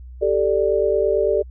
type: chord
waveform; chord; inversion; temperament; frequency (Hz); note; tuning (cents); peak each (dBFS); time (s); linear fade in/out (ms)
sine; G suspended second; none; just; 392 / 441 / 588; G4 / A4 / D5; 0 / +4 / +2; -20; 0.21-1.43; 20
effects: added 62 Hz sine -35 dBFS peak until 1.5 s